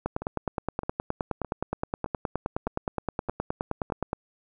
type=two click trains; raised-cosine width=1 ms; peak=-13 / -21 dBFS; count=40 / 7; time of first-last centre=0.06-4.131 / 0.22-3.901 s; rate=9.58 / 1.63 Hz; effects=none